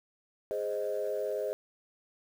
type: chord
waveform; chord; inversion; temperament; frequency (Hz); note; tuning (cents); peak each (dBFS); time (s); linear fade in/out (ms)
sine; Ab major; none; equal; 415.3 / 523.3 / 622.3; Ab4 / C5 / Eb5; 0 / 0 / 0; -34; 0.51-1.53; 0
effects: tanh soft clip ceiling -23 dBFS + 9-bit